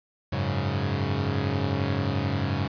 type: chord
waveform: sawtooth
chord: F# suspended second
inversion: none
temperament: equal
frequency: 92.5 / 103.83 / 138.59 Hz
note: F#2 / G#2 / C#3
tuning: 0 / 0 / 0 cents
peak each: -25 dBFS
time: 0.32-2.68 s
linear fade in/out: 10 ms
effects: resampled to 11025 Hz + 8-bit